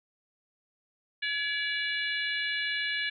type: harmonic tone with a mistuned harmonic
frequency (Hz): 577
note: D5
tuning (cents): -31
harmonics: 3 / 4 / 5 / 6 / 7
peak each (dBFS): -32 / -34 / -36 / -38 / -39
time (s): 1.22-3.1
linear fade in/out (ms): 10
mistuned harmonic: 3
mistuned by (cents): -38
effects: none